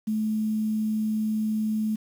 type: tone with quantisation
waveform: sine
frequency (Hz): 216.4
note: A3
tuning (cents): -29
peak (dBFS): -23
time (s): 0.07-1.96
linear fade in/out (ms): 10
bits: 8
effects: none